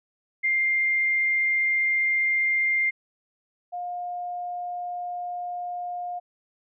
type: tone pair in turn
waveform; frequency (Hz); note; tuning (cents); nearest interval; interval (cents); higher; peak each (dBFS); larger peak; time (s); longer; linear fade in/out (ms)
sine; 2105 / 710.6; C7 / F5; +10 / +30; octave + perfect fifth; 1880; first; -20 / -29; first; 0.43-2.91 / 3.72-6.2; neither; 20
effects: none